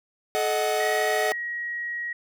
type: chord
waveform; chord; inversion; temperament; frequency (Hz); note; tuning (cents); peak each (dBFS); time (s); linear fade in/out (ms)
45% pulse; D# diminished; second; equal with one note detuned; 430.7 / 622.3 / 740; A4 / D#5 / F#5; -37 / 0 / 0; -27; 0.35-1.32; 0
type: tone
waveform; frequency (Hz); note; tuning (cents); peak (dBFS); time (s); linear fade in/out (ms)
sine; 1900; A#6; +33; -28; 0.8-2.13; 5
effects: none